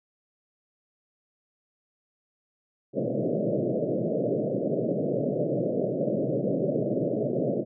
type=band-pass noise; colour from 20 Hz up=white; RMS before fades=-27 dBFS; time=2.93-7.65 s; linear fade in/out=50 ms; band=120 to 630 Hz; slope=96 dB/octave; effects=none